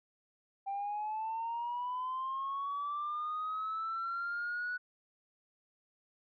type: linear sweep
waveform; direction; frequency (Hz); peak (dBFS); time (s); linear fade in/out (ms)
sine; up; 784 to 1480; -33; 0.66-4.78; 20
effects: tanh soft clip ceiling -31 dBFS